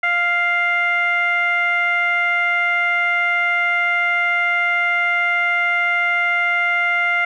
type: tone with low-pass filter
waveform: 15% pulse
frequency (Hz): 698.5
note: F5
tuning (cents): 0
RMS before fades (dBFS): -18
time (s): 0.03-7.25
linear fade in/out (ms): 5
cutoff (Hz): 1900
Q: 7.2
effects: none